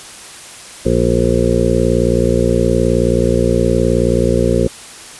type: harmonic tone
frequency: 59 Hz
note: A#1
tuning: 22 cents sharp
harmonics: 1 / 2 / 3 / 4 / 6 / 7 / 8 / 9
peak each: -19 / -19 / -19 / -19 / -19 / -19 / -19 / -19 dBFS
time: 0.85-4.68 s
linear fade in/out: 10 ms
effects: white hiss -34 dBFS RMS until 5.19 s + resampled to 24000 Hz